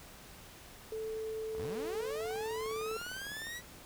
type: tone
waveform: sine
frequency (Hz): 440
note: A4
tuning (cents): 0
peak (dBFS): -36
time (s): 0.92-2.97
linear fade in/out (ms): 2
type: linear sweep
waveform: sawtooth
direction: up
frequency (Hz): 31.46 to 1975.5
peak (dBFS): -37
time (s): 1.55-3.62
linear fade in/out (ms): 50
type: click train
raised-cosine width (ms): 1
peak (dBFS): -35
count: 39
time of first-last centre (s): 1.55-3.469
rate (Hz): 19.8
effects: pink hiss -53 dBFS RMS until 3.85 s